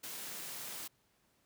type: high-pass noise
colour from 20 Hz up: white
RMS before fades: -44 dBFS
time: 0.03-0.88 s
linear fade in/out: 10 ms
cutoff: 110 Hz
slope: 96 dB/octave
effects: pink hiss -73 dBFS RMS until 1.45 s + high-pass 60 Hz 12 dB/octave